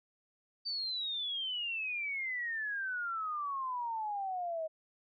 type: exponential sweep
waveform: sine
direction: down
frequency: 4629 to 626 Hz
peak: -34 dBFS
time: 0.65-4.68 s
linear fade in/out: 20 ms
effects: none